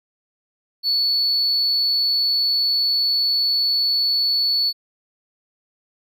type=tone; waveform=triangle; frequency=4435 Hz; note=C#8; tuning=in tune; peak=-14 dBFS; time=0.83-4.73 s; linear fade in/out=50 ms; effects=tanh soft clip ceiling -13 dBFS